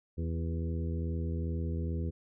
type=harmonic tone with a mistuned harmonic; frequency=82.4 Hz; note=E2; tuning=in tune; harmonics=1 / 2 / 3 / 4 / 5 / 6; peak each=-32 / -38 / -42 / -44 / -46 / -48 dBFS; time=0.17-2.11 s; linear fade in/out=20 ms; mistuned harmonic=4; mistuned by=+36 cents; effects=none